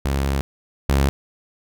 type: tone pair in turn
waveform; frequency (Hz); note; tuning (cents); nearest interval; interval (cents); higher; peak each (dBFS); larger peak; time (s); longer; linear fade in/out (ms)
sawtooth; 68.7 / 68.7; C#2 / C#2; -15 / -15; unison; 0; neither; -15 / -11; second; 0.05-0.41 / 0.89-1.09; first; 0
effects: none